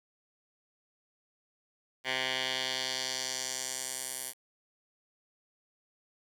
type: tone with band-pass filter sweep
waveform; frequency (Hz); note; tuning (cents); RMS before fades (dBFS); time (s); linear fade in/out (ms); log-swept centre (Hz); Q
10% pulse; 130; C3; -11; -35; 2.04-4.34; 50; 2500 to 11000; 1.7
effects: 9-bit